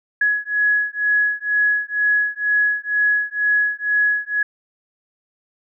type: beating tone pair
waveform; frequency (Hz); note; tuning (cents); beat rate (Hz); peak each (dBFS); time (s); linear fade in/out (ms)
sine; 1680 / 1682.1; G#6 / G#6; +19 / +22; 2.1; -19; 0.21-4.43; 5
effects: none